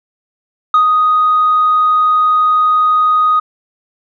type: tone with ADSR envelope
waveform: sine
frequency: 1246 Hz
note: D#6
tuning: 2 cents sharp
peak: -3 dBFS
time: 0.74-3.4 s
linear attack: 3 ms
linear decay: 100 ms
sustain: -4 dB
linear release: 10 ms
effects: tanh soft clip ceiling -4 dBFS